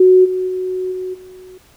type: tone with level steps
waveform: sine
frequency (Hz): 370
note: F#4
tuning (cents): 0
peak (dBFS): -5 / -16 / -18 / -21 / -35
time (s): 0-1.58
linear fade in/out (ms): 5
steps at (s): 0.24 / 0.47 / 0.91 / 1.13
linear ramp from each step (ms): 20
effects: pink hiss -50 dBFS RMS until 1.76 s